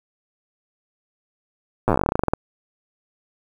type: slowing click train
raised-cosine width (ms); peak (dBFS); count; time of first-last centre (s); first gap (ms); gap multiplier
1; -4; 20; 1.88-2.336; 8; 1.11
effects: 7-bit